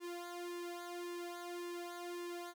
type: tone with flanger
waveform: sawtooth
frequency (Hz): 349.2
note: F4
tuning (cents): 0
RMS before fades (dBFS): -45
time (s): 0-2.54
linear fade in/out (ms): 50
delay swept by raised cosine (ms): 1.3 to 2.5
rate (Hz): 1.8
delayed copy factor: -0.85
effects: none